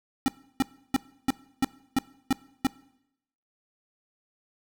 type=tone bursts; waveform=square; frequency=267 Hz; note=C4; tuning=35 cents sharp; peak=-20 dBFS; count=8; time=0.26-2.668 s; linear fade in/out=0 ms; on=21 ms; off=320 ms; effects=noise-tail reverb RT60 0.8 s tail -21 dB re dry